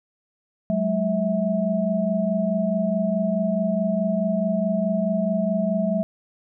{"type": "tone cluster", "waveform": "sine", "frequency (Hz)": [186.4, 211.1, 650], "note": ["F#3", "G#3", "E5"], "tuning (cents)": [13, 29, -24], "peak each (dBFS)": -24, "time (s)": [0.7, 6.03], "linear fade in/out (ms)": 0, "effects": []}